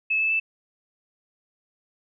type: tone with pitch steps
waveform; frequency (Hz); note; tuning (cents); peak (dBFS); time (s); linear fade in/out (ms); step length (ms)
sine; 2600 / 2620 / 2639; E7 / E7 / E7; -24 / -11 / +1; -20; 0.1-0.4; 10; 100
effects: none